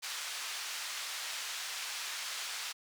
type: band-pass noise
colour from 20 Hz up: white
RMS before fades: -40 dBFS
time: 0.02-2.73 s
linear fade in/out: 20 ms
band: 1100 to 5800 Hz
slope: 12 dB/octave
effects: none